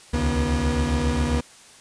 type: tone cluster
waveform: 35% pulse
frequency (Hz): 69.3 / 76.7 / 241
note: C#2 / D#2 / B3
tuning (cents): 0 / -24 / -42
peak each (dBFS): -23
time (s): 0.13-1.41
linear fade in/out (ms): 10
effects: white hiss -48 dBFS RMS until 1.8 s + resampled to 22050 Hz